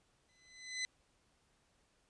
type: tone with exponential growth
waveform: 20% pulse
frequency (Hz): 2019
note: B6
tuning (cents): +38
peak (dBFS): -29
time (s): 0.29-0.85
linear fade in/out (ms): 0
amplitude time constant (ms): 120
effects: pink hiss -74 dBFS RMS until 2.09 s + resampled to 22050 Hz